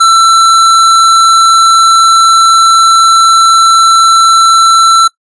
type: tone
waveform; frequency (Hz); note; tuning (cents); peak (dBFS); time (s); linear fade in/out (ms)
square; 1338; E6; +25; -3; 0-5.08; 10
effects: noise-tail reverb RT60 0.1 s tail -21 dB re dry + resampled to 22050 Hz